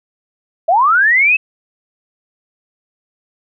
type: linear sweep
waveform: sine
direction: up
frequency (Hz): 622 to 2637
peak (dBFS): -8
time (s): 0.68-1.37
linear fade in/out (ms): 10
effects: none